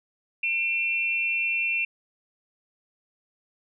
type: tone pair together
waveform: sine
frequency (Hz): 2389 / 2695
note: D7 / E7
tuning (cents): +29 / +38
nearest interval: major second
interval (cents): 209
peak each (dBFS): -27 / -25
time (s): 0.43-1.85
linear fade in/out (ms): 5
effects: none